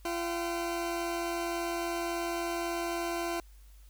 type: tone pair together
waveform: 20% pulse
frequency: 341.7 / 767 Hz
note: F4 / G5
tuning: -38 / -38 cents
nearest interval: octave + major second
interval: 1400 cents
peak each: -27 / -36 dBFS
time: 0.05-3.4 s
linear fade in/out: 2 ms
effects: added 50 Hz sine -51 dBFS peak until 3.89 s + white hiss -65 dBFS RMS until 3.89 s